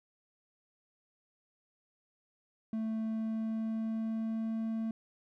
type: tone with pitch glide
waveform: triangle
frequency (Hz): 221.2 to 223.6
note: A3 to A3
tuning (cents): +9 to +28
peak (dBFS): -30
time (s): 2.73-4.91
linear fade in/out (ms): 2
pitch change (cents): +19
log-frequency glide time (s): 2.98-4.61
effects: none